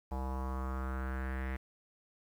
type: tone with low-pass filter sweep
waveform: square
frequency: 65.41 Hz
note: C2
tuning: in tune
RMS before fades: -37 dBFS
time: 0.11-1.57 s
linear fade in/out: 10 ms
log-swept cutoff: 870 to 2000 Hz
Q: 4.1
effects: 10-bit